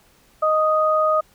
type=tone pair together; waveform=sine; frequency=622.2 / 1244.5 Hz; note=D#5 / D#6; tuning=0 / 0 cents; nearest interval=octave; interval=1200 cents; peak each=-18 dBFS; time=0.42-1.21 s; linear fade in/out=10 ms; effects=pink hiss -56 dBFS RMS until 1.34 s